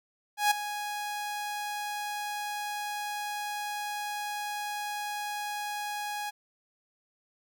sawtooth tone with ADSR envelope, 830 Hz, G#5, 1 cent flat, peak -16 dBFS, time 0.37-6.31 s, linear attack 140 ms, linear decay 10 ms, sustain -13 dB, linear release 21 ms, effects none

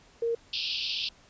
sine tone, 464.2 Hz, A#4, 7 cents flat, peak -25 dBFS, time 0.22-0.35 s, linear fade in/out 5 ms
pink band-pass noise, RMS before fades -32 dBFS, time 0.53-1.09 s, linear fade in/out 5 ms, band 2600 to 5200 Hz, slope 96 dB/octave
effects pink hiss -58 dBFS RMS until 1.29 s + resampled to 16000 Hz

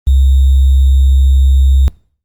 sine tone with sample-and-hold, 66.8 Hz, C2, 36 cents sharp, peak -5 dBFS, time 0.07-1.88 s, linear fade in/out 0 ms, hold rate 3675 Hz, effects noise-tail reverb RT60 0.5 s tail -23 dB re dry + Opus 32 kbps

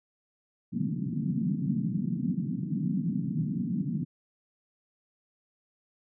pink band-pass noise, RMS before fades -30 dBFS, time 0.72-4.05 s, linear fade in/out 20 ms, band 140 to 260 Hz, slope 48 dB/octave, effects none

